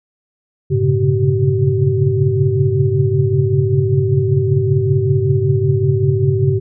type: tone cluster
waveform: sine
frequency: 99.8 / 115 / 135.4 / 140.6 / 383.5 Hz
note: G2 / A#2 / C#3 / C#3 / G4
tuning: +32 / -23 / -40 / +25 / -38 cents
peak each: -18 dBFS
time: 0.7-6.6 s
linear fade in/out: 20 ms
effects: none